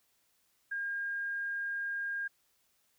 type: tone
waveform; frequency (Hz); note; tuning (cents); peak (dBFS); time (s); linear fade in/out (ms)
sine; 1615; G#6; -49; -33; 0.71-2.28; 10
effects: white hiss -73 dBFS RMS until 2.98 s